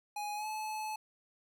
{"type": "tone with pitch glide", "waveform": "square", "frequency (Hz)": [832, 861.8], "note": ["G#5", "A5"], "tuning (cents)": [3, -36], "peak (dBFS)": -37, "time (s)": [0.16, 0.96], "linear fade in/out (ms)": 5, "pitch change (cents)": 61, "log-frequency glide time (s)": [0.35, 0.47], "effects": []}